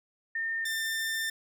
sine / sawtooth tone pair in turn, 1816 / 1793.1 Hz, A#6 / A6, -46 / +32 cents, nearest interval unison, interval 22 cents, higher first, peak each -29 / -26 dBFS, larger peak second, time 0.35-0.65 / 0.65-1.3 s, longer second, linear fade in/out 5 ms, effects none

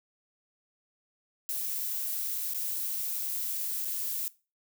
violet noise with dropouts, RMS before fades -33 dBFS, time 1.49-4.28 s, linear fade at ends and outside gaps 0 ms, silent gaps 2.536-2.546 / 3.849-3.854 s, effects noise-tail reverb RT60 0.3 s tail -19 dB re dry

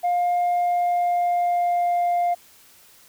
sine tone with pitch glide, 707 to 701.3 Hz, F5 to F5, +21 to +7 cents, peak -16 dBFS, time 0.03-2.35 s, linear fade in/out 20 ms, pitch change -14 cents, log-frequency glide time 0.33-2.04 s, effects tanh soft clip ceiling -17 dBFS + white hiss -52 dBFS RMS until 3.08 s

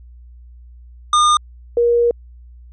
square / sine tone pair in turn, 1215 / 474.2 Hz, D#6 / A#4, -42 / +30 cents, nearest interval octave + major third, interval 1628 cents, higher first, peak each -11 / -11 dBFS, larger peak neither, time 1.13-1.37 / 1.77-2.11 s, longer second, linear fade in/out 2 ms, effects added 60 Hz sine -38 dBFS peak until 2.72 s + resampled to 22050 Hz

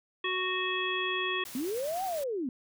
harmonic tone, 370 Hz, F#4, in tune, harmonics 1 / 3 / 5 / 7 / 9, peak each -35 / -35 / -35 / -35 / -35 dBFS, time 0.24-1.44 s, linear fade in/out 5 ms
white noise with tremolo, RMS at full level -43 dBFS, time 1.45-2.24 s, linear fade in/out 5 ms, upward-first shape triangle, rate 10 Hz, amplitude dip 25%
sine linear two-way sweep, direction up then down, 233.5 to 784 to 233.5 Hz, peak -30 dBFS, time 1.55-2.49 s, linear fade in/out 2 ms, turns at 2.04 s
effects none

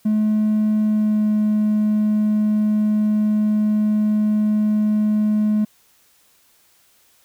triangle tone with pitch glide, 214 to 212.3 Hz, A3 to G#3, -48 to +38 cents, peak -12 dBFS, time 0.05-5.65 s, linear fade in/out 10 ms, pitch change -14 cents, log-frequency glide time 0.82-1.3 s, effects tanh soft clip ceiling -10 dBFS + white hiss -57 dBFS RMS until 7.24 s

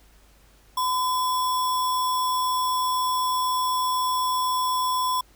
sine tone with sample-and-hold, 1014 Hz, B5, 45 cents sharp, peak -21 dBFS, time 0.77-5.21 s, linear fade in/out 5 ms, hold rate 4410 Hz, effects added 50 Hz sine -55 dBFS peak until 5.35 s + pink hiss -58 dBFS RMS until 5.35 s

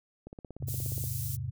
click train, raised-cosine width 2 ms, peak -30 dBFS, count 14, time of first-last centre 0.27-1.039 s, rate 16.9 Hz
sine chord, E augmented, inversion none, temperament equal, 82.41 / 103.83 / 130.81 Hz, E2 / G#2 / B#2, 0 / 0 / 0 cents, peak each -40 / -37 / -35 dBFS, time 0.6-1.51 s, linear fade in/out 10 ms
white high-pass noise, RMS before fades -39 dBFS, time 0.67-1.37 s, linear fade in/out 20 ms, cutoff 7300 Hz, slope 12 dB/octave
effects none

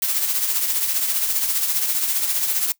blue noise with tremolo, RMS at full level -19 dBFS, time 0.02-2.72 s, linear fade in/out 2 ms, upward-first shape triangle, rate 15 Hz, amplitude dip 55%, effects noise-tail reverb RT60 0.1 s tail -20 dB re dry

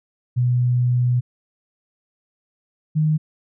sine tone pair in turn, 123.47 / 154.58 Hz, B2 / D#3, 0 / -11 cents, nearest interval major third, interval 389 cents, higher second, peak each -15 dBFS, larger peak neither, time 0.36-1.21 / 2.95-3.18 s, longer first, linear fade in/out 20 ms, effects none

